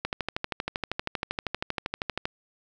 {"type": "click train", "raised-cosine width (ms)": 0.3, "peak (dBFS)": -12, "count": 29, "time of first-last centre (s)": [0.05, 2.255], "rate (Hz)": 12.7, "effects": []}